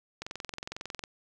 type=click train; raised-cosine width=0.2 ms; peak=-20 dBFS; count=19; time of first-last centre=0.22-1.038 s; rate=22 Hz; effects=none